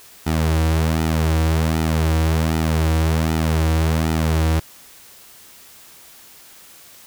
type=tone with flanger; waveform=sawtooth; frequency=80 Hz; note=D#2; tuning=49 cents sharp; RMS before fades=-18 dBFS; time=0.26-4.6 s; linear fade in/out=10 ms; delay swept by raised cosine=1.8 to 4.8 ms; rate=1.3 Hz; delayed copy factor=-0.65; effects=white hiss -45 dBFS RMS until 7.06 s

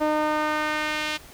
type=tone with band-pass filter sweep; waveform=sawtooth; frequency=305 Hz; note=D#4; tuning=34 cents flat; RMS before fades=-25 dBFS; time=0-1.18 s; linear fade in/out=20 ms; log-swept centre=680 to 3100 Hz; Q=1.2; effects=pink hiss -47 dBFS RMS until 1.33 s

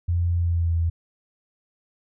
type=tone with pitch glide; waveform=sine; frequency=86.4 to 83.46 Hz; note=F2 to E2; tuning=-18 to +22 cents; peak=-19 dBFS; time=0.08-0.9 s; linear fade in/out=10 ms; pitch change=-60 cents; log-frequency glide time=0.36-0.75 s; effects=none

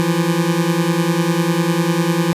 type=beating tone pair; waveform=25% pulse; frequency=164.3 / 174.3 Hz; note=E3 / F3; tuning=-5 / -3 cents; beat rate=10 Hz; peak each=-14 dBFS; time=0-2.33 s; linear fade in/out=0 ms; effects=resampled to 32000 Hz

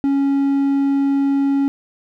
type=tone; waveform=triangle; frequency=277.2 Hz; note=C#4; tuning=in tune; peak=-12 dBFS; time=0.04-1.68 s; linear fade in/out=0 ms; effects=none

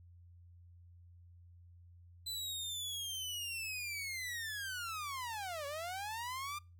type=linear two-way sweep; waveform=sawtooth; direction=down then up; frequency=4034 to 554.4 to 1205 Hz; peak=-36 dBFS; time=2.26-6.59 s; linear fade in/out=10 ms; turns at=5.66 s; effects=noise-tail reverb RT60 0.3 s tail -25 dB re dry + added 87 Hz sine -56 dBFS peak until 6.79 s

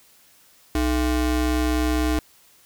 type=ring-modulated tone; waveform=square; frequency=185 Hz; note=F#3; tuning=in tune; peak=-17 dBFS; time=0.75-2.19 s; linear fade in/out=2 ms; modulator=123 Hz; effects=white hiss -55 dBFS RMS until 2.65 s

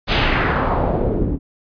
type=noise with low-pass filter sweep; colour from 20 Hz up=pink; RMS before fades=-18 dBFS; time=0.07-1.39 s; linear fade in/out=50 ms; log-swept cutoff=3900 to 240 Hz; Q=1.8; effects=resampled to 11025 Hz

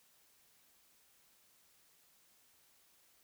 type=silence; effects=white hiss -69 dBFS RMS until 3.23 s

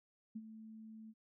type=tone with ADSR envelope; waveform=sine; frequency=220 Hz; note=A3; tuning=in tune; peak=-40 dBFS; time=0.35-1.14 s; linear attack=11 ms; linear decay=46 ms; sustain=-10 dB; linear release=46 ms; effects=none

